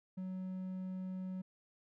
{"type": "tone", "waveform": "triangle", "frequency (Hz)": 186.2, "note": "F#3", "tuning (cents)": 11, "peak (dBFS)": -37, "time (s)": [0.17, 1.42], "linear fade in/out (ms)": 10, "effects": []}